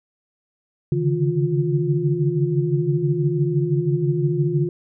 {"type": "tone cluster", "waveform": "sine", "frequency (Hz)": [139.4, 145.4, 158.6, 353.1], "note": ["C#3", "D3", "D#3", "F4"], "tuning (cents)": [10, -17, 33, 19], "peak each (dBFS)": -23, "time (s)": [0.92, 4.69], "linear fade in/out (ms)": 2, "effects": []}